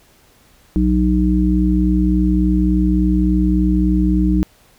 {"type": "harmonic tone", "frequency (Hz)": 61.74, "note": "B1", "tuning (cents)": 0, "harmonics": [1, 3, 5], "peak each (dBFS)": [-16, -16, -17], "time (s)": [0.76, 4.43], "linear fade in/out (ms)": 0, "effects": ["pink hiss -52 dBFS RMS until 4.78 s"]}